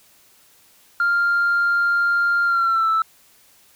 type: tone with pitch glide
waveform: sine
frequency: 1396.9 to 1318.5 Hz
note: F6 to E6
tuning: 0 to 0 cents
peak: -14 dBFS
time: 1-3.02 s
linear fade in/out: 2 ms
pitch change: -100 cents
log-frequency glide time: 2.45-2.9 s
effects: tanh soft clip ceiling -13 dBFS + white hiss -54 dBFS RMS until 3.75 s